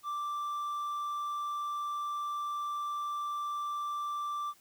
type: tone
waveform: triangle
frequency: 1174.7 Hz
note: D6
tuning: in tune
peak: -31 dBFS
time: 0.03-4.54 s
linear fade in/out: 50 ms
effects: white hiss -63 dBFS RMS until 4.6 s